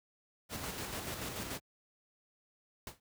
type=noise with tremolo; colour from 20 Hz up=pink; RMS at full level=-39 dBFS; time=0.49-1.6 s; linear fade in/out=50 ms; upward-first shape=square; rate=6.9 Hz; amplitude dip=35%
type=noise with exponential decay; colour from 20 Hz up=pink; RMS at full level=-39 dBFS; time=2.87-3 s; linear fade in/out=2 ms; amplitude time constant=28 ms
effects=high-pass 60 Hz 12 dB/octave